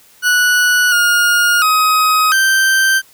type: tone with pitch steps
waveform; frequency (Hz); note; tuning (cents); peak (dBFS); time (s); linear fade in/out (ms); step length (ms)
40% pulse; 1473 / 1425 / 1262 / 1562; F#6 / F6 / D#6 / G6; -8 / +34 / +24 / -7; -9; 0.22-3.02; 50; 700
effects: white hiss -47 dBFS RMS until 3.13 s